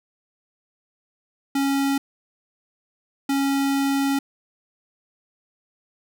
square tone bursts at uneven times, 276 Hz, C#4, 7 cents flat, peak -20 dBFS, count 2, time 1.55-1.98 / 3.29-4.19 s, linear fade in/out 5 ms, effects none

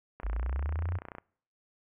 click train, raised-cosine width 0.5 ms, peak -25 dBFS, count 31, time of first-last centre 0.2-1.184 s, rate 30.5 Hz
sine linear sweep, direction up, 49 to 92 Hz, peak -29 dBFS, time 0.23-0.99 s, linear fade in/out 20 ms
effects noise-tail reverb RT60 0.6 s tail -26 dB re dry + low-pass 2000 Hz 12 dB/octave

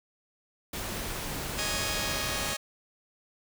pink noise, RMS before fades -35 dBFS, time 0.73-2.54 s, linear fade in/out 5 ms
5% pulse chord, C# suspended second, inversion none, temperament just, 554.4 / 623.7 / 831.5 Hz, C#5 / D#5 / G#5, 0 / +4 / +2 cents, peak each -25 / -23 / -26 dBFS, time 1.58-2.57 s, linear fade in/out 10 ms
effects none

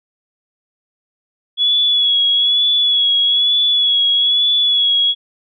sine tone with vibrato, 3379 Hz, G#7, 29 cents sharp, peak -11 dBFS, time 1.57-5.15 s, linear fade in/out 50 ms, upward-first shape sine, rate 1.1 Hz, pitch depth 34 cents each way, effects none

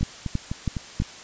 two click trains, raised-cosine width 5 ms, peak -11 / -15 dBFS, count 4 / 5, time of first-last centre 0.03-1.001 / 0.01-1.02 s, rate 3.09 / 3.96 Hz, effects white hiss -42 dBFS RMS until 1.23 s + resampled to 16000 Hz

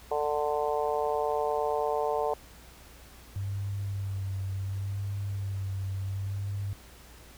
harmonic tone, 148.4 Hz, D3, 18 cents sharp, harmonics 3 / 4 / 5 / 6 / 7, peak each -30 / -32 / -32 / -34 / -38 dBFS, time 0.11-2.34 s, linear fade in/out 5 ms
sine tone with vibrato, 98 Hz, G2, in tune, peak -30 dBFS, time 3.36-6.73 s, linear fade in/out 0 ms, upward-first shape sine, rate 0.7 Hz, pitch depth 32 cents each way
effects added 60 Hz sine -53 dBFS peak until 7.37 s + pink hiss -53 dBFS RMS until 7.37 s

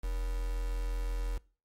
sine tone with quantisation, 42.86 Hz, F1, 32 cents flat, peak -30 dBFS, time 0.03-1.38 s, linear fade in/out 10 ms, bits 7, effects noise-tail reverb RT60 0.4 s tail -23 dB re dry + MP3 64 kbps

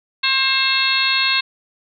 harmonic tone with a mistuned harmonic, 532 Hz, C5, 29 cents sharp, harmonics 2 / 3 / 4 / 5 / 6 / 7 / 8, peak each -25 / -24 / -24 / -20 / -26 / -22 / -21 dBFS, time 0.23-1.41 s, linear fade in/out 10 ms, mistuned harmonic 6, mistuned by +75 cents, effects none

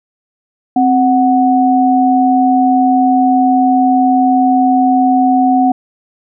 sine tone pair together, 261.6 / 739.9 Hz, C4 / F#5, 0 / 0 cents, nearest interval octave + tritone, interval 1800 cents, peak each -10 dBFS, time 0.76-5.72 s, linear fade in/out 5 ms, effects none

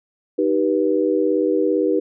sine chord, Eb augmented, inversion none, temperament just, 311.1 / 388.9 / 486.1 Hz, Eb4 / G4 / B4, 0 / -14 / -28 cents, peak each -20 dBFS, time 0.38-2 s, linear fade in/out 10 ms, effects none

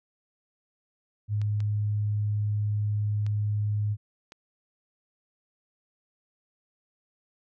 sine tone, 104.6 Hz, G#2, 13 cents sharp, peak -24 dBFS, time 1.28-3.97 s, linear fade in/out 50 ms
clicks, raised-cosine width 0.2 ms, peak -28 dBFS, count 4, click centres 1.416 / 1.604 / 3.265 / 4.321 s
effects none

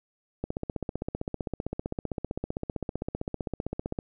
click train, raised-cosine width 2 ms, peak -17 dBFS, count 56, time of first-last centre 0.44-3.988 s, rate 15.5 Hz, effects none

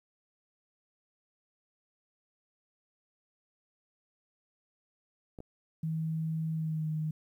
clicks, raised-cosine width 2 ms, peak -31 dBFS, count 2, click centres 5.388 / 5.404 s
sine tone with pitch glide, 160 to 155.62 Hz, D#3 to D#3, +49 to +1 cents, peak -30 dBFS, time 5.83-7.11 s, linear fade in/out 5 ms, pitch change -48 cents, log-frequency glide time 6.53-6.88 s
effects 11-bit

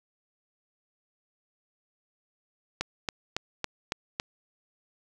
click train, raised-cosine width 0.2 ms, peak -11 dBFS, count 6, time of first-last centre 2.81-4.199 s, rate 3.6 Hz, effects none

